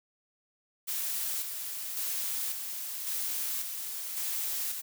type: noise with tremolo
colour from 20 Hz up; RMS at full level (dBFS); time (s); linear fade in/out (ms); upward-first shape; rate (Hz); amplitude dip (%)
blue; -33; 0.87-4.82; 20; square; 0.91; 40
effects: none